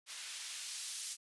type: noise with band-pass filter sweep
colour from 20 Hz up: blue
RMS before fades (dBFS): -44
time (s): 0.06-1.17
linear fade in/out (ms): 50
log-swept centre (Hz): 2100 to 5300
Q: 0.73
effects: resampled to 24000 Hz